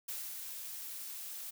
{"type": "noise with ADSR envelope", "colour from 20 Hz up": "blue", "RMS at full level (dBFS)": -40, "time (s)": [0.08, 1.51], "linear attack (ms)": 8, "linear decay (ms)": 230, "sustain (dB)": -4, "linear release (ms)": 14, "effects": []}